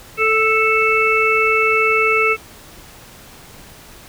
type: harmonic tone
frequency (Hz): 440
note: A4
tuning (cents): 0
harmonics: 1 / 3 / 5 / 6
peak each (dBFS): -18 / -18 / -18 / -18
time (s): 0.17-2.37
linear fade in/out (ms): 50
effects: pink hiss -41 dBFS RMS until 4.08 s